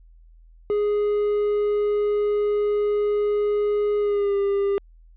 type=tone with pitch glide; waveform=triangle; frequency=415 to 399.5 Hz; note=G#4 to G4; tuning=-1 to +33 cents; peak=-17 dBFS; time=0.7-4.78 s; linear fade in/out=0 ms; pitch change=-66 cents; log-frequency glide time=3.99-4.36 s; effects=added 41 Hz sine -47 dBFS peak until 5.16 s + resampled to 8000 Hz